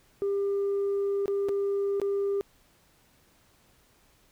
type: tone with dropouts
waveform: sine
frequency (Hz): 398.8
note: G4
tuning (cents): +30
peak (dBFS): -23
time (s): 0.22-2.41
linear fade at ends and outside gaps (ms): 0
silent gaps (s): 1.258-1.28 / 1.486-1.491 / 1.999-2.016
effects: tanh soft clip ceiling -23 dBFS + pink hiss -63 dBFS RMS until 4.31 s